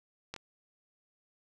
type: clicks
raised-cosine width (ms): 0.2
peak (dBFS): -21 / -28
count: 2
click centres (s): 0.34 / 0.363
effects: none